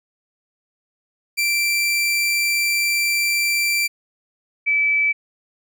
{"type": "tone pair in turn", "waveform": ["sawtooth", "sine"], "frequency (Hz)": [2349, 2306], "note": ["D7", "D7"], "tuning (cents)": [0, -32], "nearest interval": "unison", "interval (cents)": 32, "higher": "first", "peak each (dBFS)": [-14, -15], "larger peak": "first", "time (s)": [[1.37, 3.88], [4.66, 5.13]], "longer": "first", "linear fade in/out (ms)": 20, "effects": []}